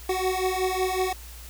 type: beating tone pair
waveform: 25% pulse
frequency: 370 / 375.4 Hz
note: F#4 / F#4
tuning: 0 / +25 cents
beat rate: 5.4 Hz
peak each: -23 dBFS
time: 0.09-1.13 s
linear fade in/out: 5 ms
effects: added 59 Hz sine -41 dBFS peak until 1.49 s + white hiss -46 dBFS RMS until 1.49 s